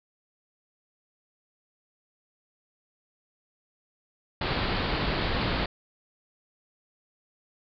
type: low-pass noise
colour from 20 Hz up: pink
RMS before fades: -28 dBFS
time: 4.41-5.66 s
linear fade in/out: 5 ms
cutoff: 4700 Hz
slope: 96 dB/octave
effects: none